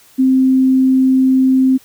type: tone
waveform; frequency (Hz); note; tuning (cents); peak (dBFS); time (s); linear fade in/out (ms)
sine; 261.6; C4; 0; -8; 0.18-1.78; 20
effects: white hiss -47 dBFS RMS until 1.84 s

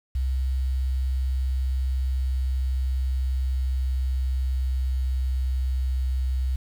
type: tone with pitch glide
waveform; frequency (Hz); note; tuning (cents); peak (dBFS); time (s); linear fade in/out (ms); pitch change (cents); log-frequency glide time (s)
sine; 65.41 to 64.73; C2 to C2; 0 to -18; -21; 0.15-6.56; 5; -18; 0.99-5.86
effects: tanh soft clip ceiling -17 dBFS + 8-bit

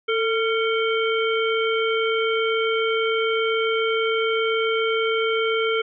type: harmonic tone with a mistuned harmonic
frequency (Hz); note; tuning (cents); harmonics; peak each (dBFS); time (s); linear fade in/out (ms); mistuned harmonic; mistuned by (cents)
446.5; A4; +25; 1 / 3 / 5 / 7; -21 / -26 / -28 / -29; 0.08-5.82; 10; 3; +51
effects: none

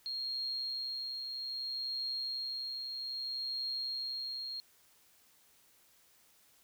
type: tone with tremolo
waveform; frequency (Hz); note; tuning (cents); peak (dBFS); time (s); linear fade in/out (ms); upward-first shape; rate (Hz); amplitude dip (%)
sine; 4244; C8; +24; -34; 0.06-4.6; 0; triangle; 0.62; 40
effects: white hiss -66 dBFS RMS until 6.63 s

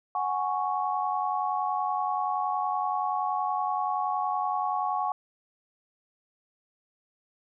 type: chord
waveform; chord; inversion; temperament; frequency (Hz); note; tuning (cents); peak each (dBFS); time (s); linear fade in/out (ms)
sine; F# suspended second; none; equal; 740 / 830.6 / 1108.7; F#5 / G#5 / C#6; 0 / 0 / 0; -30; 0.15-5.12; 2
effects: none

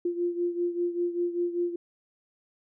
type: beating tone pair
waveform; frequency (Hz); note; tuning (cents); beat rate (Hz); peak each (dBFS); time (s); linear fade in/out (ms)
sine; 347.6 / 352.7; F4 / F4; -8 / +17; 5.1; -27 / -32; 0.05-1.76; 5
effects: none

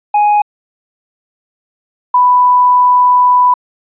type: tone pair in turn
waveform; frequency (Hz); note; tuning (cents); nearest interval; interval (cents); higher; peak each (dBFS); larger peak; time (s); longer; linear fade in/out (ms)
triangle / sine; 832 / 991.5; G#5 / B5; +3 / +7; minor third; 304; second; -5; neither; 0.14-0.42 / 2.14-3.54; second; 5
effects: resampled to 8000 Hz

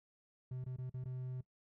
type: tone with dropouts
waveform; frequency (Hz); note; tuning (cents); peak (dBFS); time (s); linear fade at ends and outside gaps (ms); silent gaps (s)
triangle; 127.7; C3; -42; -38; 0.51-1.41; 5; 0.642-0.662 / 0.764-0.784 / 0.897-0.941 / 1.041-1.055
effects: noise-tail reverb RT60 0.1 s tail -19 dB re dry

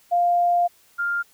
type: tone pair in turn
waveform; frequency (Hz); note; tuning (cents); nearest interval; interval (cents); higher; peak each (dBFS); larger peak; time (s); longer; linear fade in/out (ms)
sine; 700 / 1400; F5 / F6; +4 / +4; octave; 1200; second; -16 / -21; first; 0.11-0.68 / 0.98-1.23; first; 20
effects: white hiss -57 dBFS RMS until 1.33 s

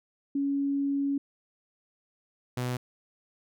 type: tone pair in turn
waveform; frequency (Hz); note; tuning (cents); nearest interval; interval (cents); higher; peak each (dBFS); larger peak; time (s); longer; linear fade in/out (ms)
sine / sawtooth; 279.6 / 124.55; C#4 / B2; +15 / +15; octave + major second; 1400; first; -25; neither; 0.35-1.18 / 2.57-2.77; first; 5
effects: none

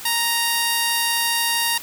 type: tone with notch filter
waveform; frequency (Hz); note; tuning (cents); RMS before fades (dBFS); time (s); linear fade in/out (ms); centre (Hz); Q
5% pulse; 932.3; A#5; 0; -21; 0.05-1.78; 5; 7000; 2
effects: white hiss -36 dBFS RMS until 1.82 s

